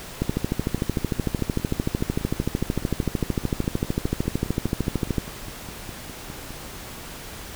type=two click trains; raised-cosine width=3 ms; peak=-23 / -9 dBFS; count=29 / 67; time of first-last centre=0.78-6.506 / 0.22-5.182 s; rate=4.89 / 13.3 Hz; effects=pink hiss -38 dBFS RMS until 7.55 s